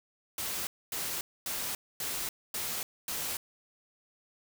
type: noise bursts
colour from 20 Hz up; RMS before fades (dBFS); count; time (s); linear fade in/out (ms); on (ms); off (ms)
white; -35; 6; 0.38-3.37; 2; 290; 250
effects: none